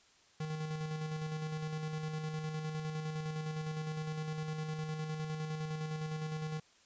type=tone with tremolo; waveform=square; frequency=155.56 Hz; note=D#3; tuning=in tune; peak=-36 dBFS; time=0.4-6.6 s; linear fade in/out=5 ms; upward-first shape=square; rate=9.8 Hz; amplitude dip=35%; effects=white hiss -65 dBFS RMS until 6.85 s + resampled to 16000 Hz